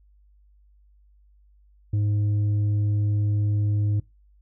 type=tone with tanh clipping; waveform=triangle; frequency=103.8 Hz; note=G#2; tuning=in tune; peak=-21 dBFS; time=1.93-4 s; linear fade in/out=5 ms; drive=9 dB; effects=noise-tail reverb RT60 0.2 s tail -22 dB re dry + added 50 Hz sine -54 dBFS peak until 4.41 s